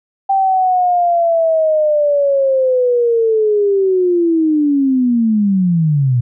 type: linear sweep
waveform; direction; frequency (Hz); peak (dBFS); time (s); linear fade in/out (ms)
sine; down; 784 to 117.8; -10; 0.29-6.21; 10
effects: none